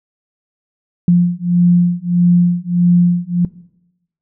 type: beating tone pair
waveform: sine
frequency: 174.61 / 176.21 Hz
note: F3 / F3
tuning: 0 / +16 cents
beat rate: 1.6 Hz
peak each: -12 dBFS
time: 1.08-3.45 s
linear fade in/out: 2 ms
effects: noise-tail reverb RT60 0.9 s tail -20 dB re dry